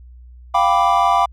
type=chord; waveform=triangle; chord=G dominant seventh; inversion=third; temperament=equal; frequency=698.5 / 784 / 987.8 / 1174.7 Hz; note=F5 / G5 / B5 / D6; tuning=0 / 0 / 0 / 0 cents; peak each=-16 dBFS; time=0.54-1.26 s; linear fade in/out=10 ms; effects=added 61 Hz sine -38 dBFS peak until 1.32 s